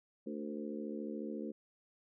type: harmonic tone with a mistuned harmonic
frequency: 74 Hz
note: D2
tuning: 14 cents sharp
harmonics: 3 / 4 / 5 / 6 / 7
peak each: -42 / -44 / -46 / -48 / -49 dBFS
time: 0.26-1.52 s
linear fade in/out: 10 ms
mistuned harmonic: 6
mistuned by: +37 cents
effects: none